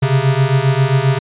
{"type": "beating tone pair", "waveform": "square", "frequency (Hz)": [130.81, 138.31], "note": ["C3", "C#3"], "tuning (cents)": [0, -4], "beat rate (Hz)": 7.5, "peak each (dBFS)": -15, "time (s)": [0.02, 1.19], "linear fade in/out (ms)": 10, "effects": ["resampled to 8000 Hz"]}